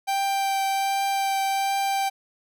45% pulse tone with vibrato, 784 Hz, G5, in tune, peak -22 dBFS, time 0.07-2.1 s, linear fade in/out 20 ms, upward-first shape triangle, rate 1.3 Hz, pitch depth 11 cents each way, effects none

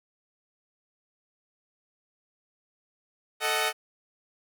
10% pulse chord, D# diminished, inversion second, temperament equal with one note detuned, 440 / 622.3 / 745.1 Hz, A4 / D#5 / F#5, 0 / 0 / +12 cents, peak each -21 dBFS, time 3.4-3.73 s, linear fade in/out 50 ms, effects none

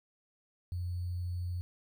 sine tone with sample-and-hold, 88.7 Hz, F2, 27 cents sharp, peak -33 dBFS, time 0.72-1.61 s, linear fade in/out 0 ms, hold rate 4410 Hz, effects none

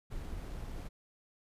brown noise with sample-and-hold, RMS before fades -41 dBFS, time 0.1-0.89 s, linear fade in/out 20 ms, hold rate 11025 Hz, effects resampled to 32000 Hz

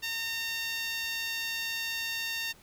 10% pulse tone with high-pass filter, 914 Hz, A#5, 34 cents flat, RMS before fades -34 dBFS, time 0.02-2.53 s, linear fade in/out 20 ms, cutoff 2000 Hz, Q 1.4, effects pink hiss -58 dBFS RMS until 2.62 s

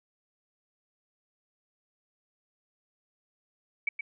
sine tone with echo, 2278 Hz, C#7, 47 cents sharp, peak -24 dBFS, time 3.87-3.89 s, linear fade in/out 5 ms, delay 120 ms, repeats 1, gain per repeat -7 dB, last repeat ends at 4.01 s, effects none

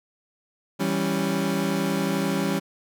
30% pulse chord, C# diminished, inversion first, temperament equal, 164.81 / 196 / 277.2 Hz, E3 / G3 / C#4, 0 / 0 / 0 cents, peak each -26 / -23 / -25 dBFS, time 0.79-2.6 s, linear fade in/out 20 ms, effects none

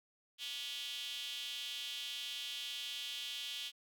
square tone with high-pass filter, 130.81 Hz, C3, in tune, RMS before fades -43 dBFS, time 0.38-3.72 s, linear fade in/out 50 ms, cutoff 3200 Hz, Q 5.5, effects none

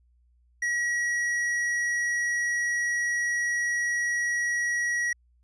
sine tone with hard clipping, 1915 Hz, A#6, 46 cents sharp, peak -26 dBFS, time 0.62-5.13 s, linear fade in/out 5 ms, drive 8 dB, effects added 60 Hz sine -60 dBFS peak until 5.43 s + resampled to 22050 Hz

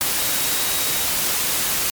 sine tone in noise, 3809 Hz, A#7, 37 cents sharp, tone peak -32 dBFS, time 0.2-1.04 s, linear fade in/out 0 ms, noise white, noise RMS -21 dBFS, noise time 0.01-1.9 s, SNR -14 dB, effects MP3 96 kbps

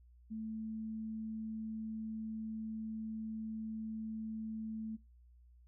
sine tone, 220 Hz, A3, in tune, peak -39 dBFS, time 0.3-4.97 s, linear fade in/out 20 ms, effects noise-tail reverb RT60 0.2 s tail -22 dB re dry + added 60 Hz sine -59 dBFS peak until 5.67 s

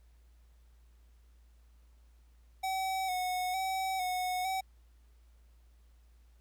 square tone with vibrato, 747 Hz, F#5, 16 cents sharp, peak -32 dBFS, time 2.63-4.61 s, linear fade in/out 10 ms, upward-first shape square, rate 1.1 Hz, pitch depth 33 cents each way, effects added 58 Hz sine -58 dBFS peak until 6.4 s + pink hiss -74 dBFS RMS until 6.4 s

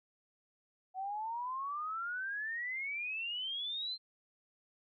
sine exponential sweep, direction up, 742 to 4169 Hz, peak -36 dBFS, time 0.94-3.98 s, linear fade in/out 50 ms, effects none

